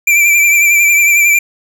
square tone with vibrato, 2349 Hz, D7, in tune, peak -7 dBFS, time 0.07-1.39 s, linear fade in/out 5 ms, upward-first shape triangle, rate 11 Hz, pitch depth 45 cents each way, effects none

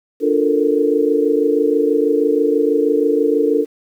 sine chord, Bb major seventh, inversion first, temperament equal, 293.7 / 349.2 / 440 / 466.2 Hz, D4 / F4 / A4 / Bb4, 0 / 0 / 0 / 0 cents, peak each -18 / -22 / -16 / -18 dBFS, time 0.2-3.66 s, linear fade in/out 50 ms, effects 8-bit

